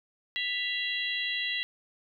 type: harmonic tone with a mistuned harmonic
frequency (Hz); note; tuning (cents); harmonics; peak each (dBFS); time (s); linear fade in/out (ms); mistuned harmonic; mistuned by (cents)
659.3; E5; 0; 3 / 4 / 5 / 6; -33 / -34 / -35 / -36; 0.36-1.63; 0; 4; +87
effects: none